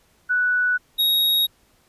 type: tone pair in turn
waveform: sine / square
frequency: 1480 / 3775 Hz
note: F#6 / A#7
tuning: 0 / +21 cents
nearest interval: octave + major third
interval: 1621 cents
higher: second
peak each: -17 dBFS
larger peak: neither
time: 0.29-0.78 / 0.98-1.47 s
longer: neither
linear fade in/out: 20 ms
effects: pink hiss -60 dBFS RMS until 1.88 s + resampled to 32000 Hz